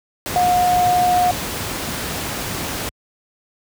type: tone in noise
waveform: sine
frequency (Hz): 719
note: F#5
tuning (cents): -50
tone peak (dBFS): -13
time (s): 0.36-1.31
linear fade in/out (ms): 0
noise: pink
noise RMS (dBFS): -25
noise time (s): 0.26-2.89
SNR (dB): +9
effects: high-pass 60 Hz 12 dB/octave